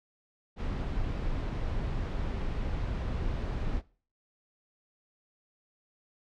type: noise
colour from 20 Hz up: brown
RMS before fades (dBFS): -32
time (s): 0.56-3.82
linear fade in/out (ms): 50
effects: noise-tail reverb RT60 0.4 s tail -20 dB re dry + low-pass 4000 Hz 12 dB/octave